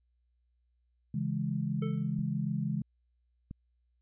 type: chord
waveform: sine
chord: C# minor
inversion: none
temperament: equal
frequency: 138.59 / 164.81 / 207.7 Hz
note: C#3 / E3 / G#3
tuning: 0 / 0 / 0 cents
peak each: -34 dBFS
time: 1.14-2.82 s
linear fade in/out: 5 ms
type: tone with exponential decay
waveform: square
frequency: 441.5 Hz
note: A4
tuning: 6 cents sharp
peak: -36 dBFS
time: 1.82-2.17 s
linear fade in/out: 5 ms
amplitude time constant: 75 ms
type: clicks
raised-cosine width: 5 ms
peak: -31 / -29 dBFS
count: 2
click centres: 2.191 / 3.511 s
effects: added 60 Hz sine -70 dBFS peak until 4.01 s + resampled to 8000 Hz